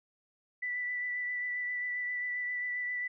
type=tone with vibrato; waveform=sine; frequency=1975.5 Hz; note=B6; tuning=in tune; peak=-32 dBFS; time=0.62-3.08 s; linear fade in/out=10 ms; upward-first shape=sine; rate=7.5 Hz; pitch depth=14 cents each way; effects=none